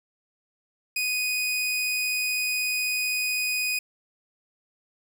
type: tone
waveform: sawtooth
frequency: 2489 Hz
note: D#7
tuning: in tune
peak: -21 dBFS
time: 0.96-3.79 s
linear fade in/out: 5 ms
effects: 10-bit

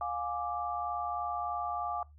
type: chord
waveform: sine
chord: D diminished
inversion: first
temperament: equal with one note detuned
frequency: 707.4 / 830.6 / 1174.7 Hz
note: F5 / Ab5 / D6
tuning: +22 / 0 / 0 cents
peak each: -36 / -38 / -36 dBFS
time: 0.01-2.03 s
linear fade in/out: 2 ms
effects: noise-tail reverb RT60 0.2 s tail -22 dB re dry + added 74 Hz sine -53 dBFS peak until 2.18 s

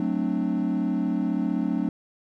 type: chord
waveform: triangle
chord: D dominant seventh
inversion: first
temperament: equal with one note detuned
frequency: 185 / 220 / 261.6 / 297.2 Hz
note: F#3 / A3 / C4 / D4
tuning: 0 / 0 / 0 / +21 cents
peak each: -26 dBFS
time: 0-1.89 s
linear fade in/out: 2 ms
effects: tanh soft clip ceiling -12 dBFS

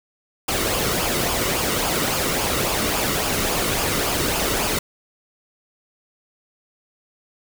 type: noise with flanger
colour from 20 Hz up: pink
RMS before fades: -22 dBFS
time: 0.48-4.79 s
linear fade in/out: 5 ms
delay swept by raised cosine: 0.5 to 1.24 ms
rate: 3.6 Hz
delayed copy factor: -0.5
effects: none

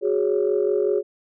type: chord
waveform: sine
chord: F# suspended second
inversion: none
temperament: equal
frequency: 370 / 415.3 / 554.4 Hz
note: F#4 / G#4 / C#5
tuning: 0 / 0 / 0 cents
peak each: -22 / -20 / -26 dBFS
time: 0.01-1.03 s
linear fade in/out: 50 ms
effects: tanh soft clip ceiling -10 dBFS

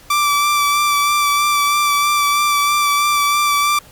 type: tone with vibrato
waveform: sawtooth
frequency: 1167 Hz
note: D6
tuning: 11 cents flat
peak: -9 dBFS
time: 0.1-3.79 s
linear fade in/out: 5 ms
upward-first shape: sine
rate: 3.1 Hz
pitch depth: 19 cents each way
effects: pink hiss -44 dBFS RMS until 3.91 s + MP3 96 kbps

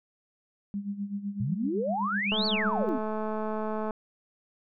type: tone with tremolo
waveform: sine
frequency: 201.5 Hz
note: G3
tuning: 48 cents sharp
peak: -28 dBFS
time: 0.74-2.89 s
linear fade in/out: 0 ms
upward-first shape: sine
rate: 7.9 Hz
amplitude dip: 75%
type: exponential two-way sweep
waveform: sine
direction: up then down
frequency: 110 to 4600 to 221.6 Hz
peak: -27 dBFS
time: 1.4-2.98 s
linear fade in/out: 5 ms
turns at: 2.46 s
type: click train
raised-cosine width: 1 ms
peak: -20 dBFS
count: 344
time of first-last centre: 2.32-3.908 s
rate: 216 Hz
effects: none

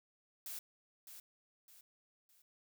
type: noise with echo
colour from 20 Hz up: blue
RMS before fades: -45 dBFS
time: 0.46-0.59 s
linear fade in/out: 2 ms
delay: 610 ms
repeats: 3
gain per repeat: -8 dB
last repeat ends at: 2.42 s
effects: none

